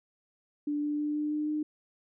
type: tone with pitch steps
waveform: sine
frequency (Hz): 293.7 / 295.6 / 297.5 / 299.4 / 301.3 / 303.2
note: D4 / D4 / D4 / D4 / D4 / D#4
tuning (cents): 0 / +11 / +22 / +33 / +44 / -45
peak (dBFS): -28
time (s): 0.67-1.63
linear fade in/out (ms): 5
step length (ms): 160
effects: none